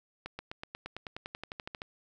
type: accelerating click train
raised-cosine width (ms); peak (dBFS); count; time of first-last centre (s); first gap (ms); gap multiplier
0.3; -23; 17; 0.26-1.819; 130; 0.96
effects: none